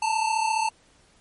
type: tone pair together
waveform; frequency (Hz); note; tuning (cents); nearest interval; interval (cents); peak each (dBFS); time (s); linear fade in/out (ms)
square; 877.4 / 912; A5 / A#5; -5 / -38; minor second; 67; -24 / -28; 0.02-0.69; 5
effects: pink hiss -59 dBFS RMS until 1.2 s + MP3 48 kbps